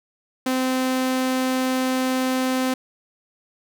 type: tone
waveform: sawtooth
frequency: 258.4 Hz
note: C4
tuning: 21 cents flat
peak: -16 dBFS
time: 0.46-2.74 s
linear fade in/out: 5 ms
effects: none